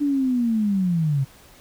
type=linear sweep; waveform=sine; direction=down; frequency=293.7 to 130.81 Hz; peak=-18 dBFS; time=0-1.25 s; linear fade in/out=20 ms; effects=pink hiss -50 dBFS RMS until 1.6 s